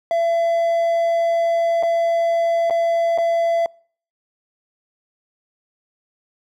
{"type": "tone with dropouts", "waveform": "triangle", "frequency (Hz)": 673, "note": "E5", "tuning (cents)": 36, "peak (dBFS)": -14, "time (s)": [0.11, 3.66], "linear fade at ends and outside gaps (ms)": 1, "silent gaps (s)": [[1.827, 1.833], [2.699, 2.707], [3.177, 3.184]], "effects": ["noise-tail reverb RT60 0.5 s tail -26 dB re dry"]}